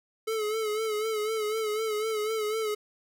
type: tone with vibrato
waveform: square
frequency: 433.1 Hz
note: A4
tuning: 27 cents flat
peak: -28 dBFS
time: 0.27-2.75 s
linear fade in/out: 10 ms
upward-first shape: sine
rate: 4 Hz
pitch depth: 54 cents each way
effects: none